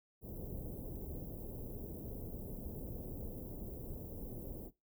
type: band-stop noise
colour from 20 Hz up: pink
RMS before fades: -45 dBFS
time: 0.21-4.71 s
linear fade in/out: 50 ms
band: 520 to 16000 Hz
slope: 24 dB/octave
effects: noise-tail reverb RT60 0.2 s tail -18 dB re dry